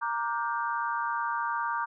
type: chord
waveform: sine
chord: G minor seventh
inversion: first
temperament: equal with one note detuned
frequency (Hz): 932.3 / 1174.7 / 1428.7 / 1568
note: Bb5 / D6 / F6 / G6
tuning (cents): 0 / 0 / +39 / 0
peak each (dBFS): -31 / -32 / -37 / -36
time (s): 0.01-1.86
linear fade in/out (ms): 20
effects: none